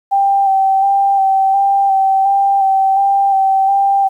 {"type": "tone with vibrato", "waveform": "sine", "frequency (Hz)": 782, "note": "G5", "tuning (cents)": -4, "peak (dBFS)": -9, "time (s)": [0.11, 4.09], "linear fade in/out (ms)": 20, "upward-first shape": "square", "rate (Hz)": 1.4, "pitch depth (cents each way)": 19, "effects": ["8-bit"]}